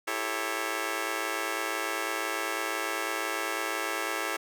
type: chord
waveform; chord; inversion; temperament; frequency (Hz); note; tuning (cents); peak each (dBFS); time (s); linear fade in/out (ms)
10% pulse; A dominant seventh; second; just; 330 / 396 / 440 / 550; E4 / G4 / A4 / C#5; +2 / +18 / 0 / -14; -28; 0.07-4.37; 10
effects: none